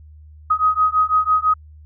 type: beating tone pair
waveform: sine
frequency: 1255 / 1261 Hz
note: D#6 / D#6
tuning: +15 / +23 cents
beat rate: 6 Hz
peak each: -17 dBFS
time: 0.5-1.54 s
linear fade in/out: 10 ms
effects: added 76 Hz sine -40 dBFS peak until 1.85 s